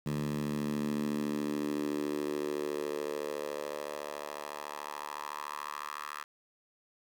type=tone with high-pass filter sweep; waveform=10% pulse; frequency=73.8 Hz; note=D2; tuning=9 cents sharp; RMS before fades=-36 dBFS; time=0.06-6.24 s; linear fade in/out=5 ms; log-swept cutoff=160 to 1300 Hz; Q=3.3; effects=10-bit